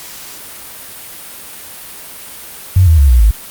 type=tone with pitch steps; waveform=sine; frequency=92.5 / 80.53 / 70.1 / 61.03 / 53.13 Hz; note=F#2 / E2 / C#2 / B1 / G#1; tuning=0 / -40 / +20 / -20 / +40 cents; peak=-4 dBFS; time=2.76-3.31 s; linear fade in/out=5 ms; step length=110 ms; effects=white hiss -31 dBFS RMS until 3.5 s + Opus 48 kbps